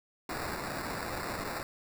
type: noise with sample-and-hold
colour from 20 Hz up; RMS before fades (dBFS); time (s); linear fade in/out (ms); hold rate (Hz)
blue; -37; 0.29-1.63; 2; 3150
effects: none